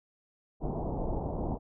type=low-pass noise; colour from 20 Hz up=pink; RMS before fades=-33 dBFS; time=0.6-1.59 s; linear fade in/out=50 ms; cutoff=900 Hz; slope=48 dB/octave; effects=none